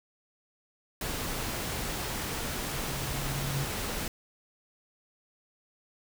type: noise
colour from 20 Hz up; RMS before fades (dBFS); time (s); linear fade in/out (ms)
pink; -34; 1.01-4.08; 2
type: tone with exponential growth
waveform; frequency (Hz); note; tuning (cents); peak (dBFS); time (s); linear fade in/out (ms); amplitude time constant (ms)
sine; 137.9; C#3; -9; -29; 1.38-3.64; 5; 490
effects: none